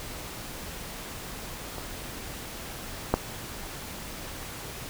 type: clicks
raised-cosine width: 1 ms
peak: -21 / -6 dBFS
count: 2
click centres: 1.783 / 3.14 s
effects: pink hiss -39 dBFS RMS until 4.89 s